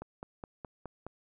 click train, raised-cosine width 1 ms, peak -27 dBFS, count 6, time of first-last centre 0.02-1.066 s, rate 4.78 Hz, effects none

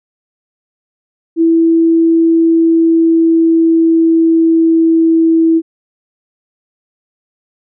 sine tone with pitch glide, 329.6 to 326.6 Hz, E4 to E4, 0 to -16 cents, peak -6 dBFS, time 1.36-5.62 s, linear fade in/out 50 ms, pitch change -16 cents, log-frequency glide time 2.27-5.44 s, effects none

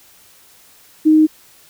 sine tone, 311.1 Hz, D#4, in tune, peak -7 dBFS, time 1.05-1.27 s, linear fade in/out 20 ms, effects white hiss -48 dBFS RMS until 1.69 s

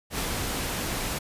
pink noise with ADSR envelope, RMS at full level -28 dBFS, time 0.1-1.19 s, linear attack 83 ms, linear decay 84 ms, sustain -2 dB, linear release 12 ms, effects resampled to 32000 Hz

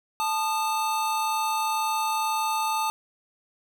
square tone pair together, 880 / 1223.6 Hz, A5 / D#6, 0 / -29 cents, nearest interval tritone, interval 571 cents, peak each -26 / -30 dBFS, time 0.2-2.9 s, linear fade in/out 0 ms, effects none

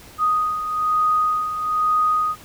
sine beating tone pair, 1244.5 / 1245.6 Hz, D#6 / D#6, 0 / +2 cents, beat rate 1.1 Hz, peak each -18 / -25 dBFS, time 0.18-2.36 s, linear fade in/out 50 ms, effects pink hiss -44 dBFS RMS until 2.44 s

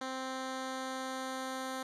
10% pulse tone with low-pass filter sweep, 261.6 Hz, C4, in tune, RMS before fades -39 dBFS, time 0.01-1.83 s, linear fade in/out 5 ms, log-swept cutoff 6500 to 11000 Hz, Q 0.88, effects none

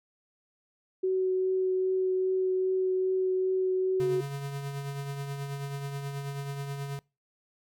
sine tone with vibrato, 374.2 Hz, F#4, 20 cents sharp, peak -24 dBFS, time 1.03-4.21 s, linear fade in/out 10 ms, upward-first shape triangle, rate 2.5 Hz, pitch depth 10 cents each way
square tone with tremolo, 140 Hz, C#3, 18 cents sharp, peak -32 dBFS, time 4-6.99 s, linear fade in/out 0 ms, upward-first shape triangle, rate 9.3 Hz, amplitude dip 45%
effects noise-tail reverb RT60 0.3 s tail -25 dB re dry

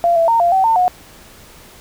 sine tone with pitch steps, 687 / 665 / 919 / 692 / 764 / 902 / 726 Hz, F5 / E5 / A#5 / F5 / G5 / A5 / F#5, -29 / +15 / -25 / -16 / -45 / +43 / -33 cents, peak -10 dBFS, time 0.04-0.88 s, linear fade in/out 0 ms, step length 120 ms, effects pink hiss -42 dBFS RMS until 1.8 s

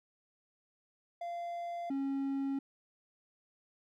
triangle tone pair in turn, 690 / 273.8 Hz, F5 / C#4, -21 / -21 cents, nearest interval octave + major third, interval 1600 cents, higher first, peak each -35 / -30 dBFS, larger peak second, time 1.21-1.9 / 1.9-2.59 s, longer neither, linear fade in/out 5 ms, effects none

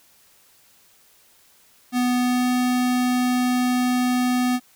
square tone with pitch glide, 247.7 to 249.3 Hz, B3 to B3, +5 to +16 cents, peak -19 dBFS, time 1.92-4.6 s, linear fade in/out 50 ms, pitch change +11 cents, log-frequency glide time 2.2-2.49 s, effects white hiss -56 dBFS RMS until 4.75 s

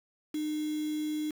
sine tone with quantisation, 304.6 Hz, D#4, 37 cents flat, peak -30 dBFS, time 0.34-1.31 s, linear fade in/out 5 ms, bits 7, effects none

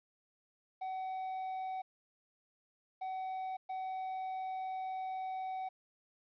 triangle tone bursts at uneven times, 754 Hz, F#5, 32 cents sharp, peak -35 dBFS, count 3, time 0.81-1.82 / 3.01-3.57 / 3.69-5.69 s, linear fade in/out 10 ms, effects resampled to 11025 Hz + 12-bit

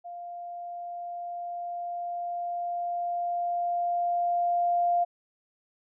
sine tone with level ramp, 698.5 Hz, F5, in tune, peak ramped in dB -37 to -21 dBFS, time 0.04-5.05 s, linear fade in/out 20 ms, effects none

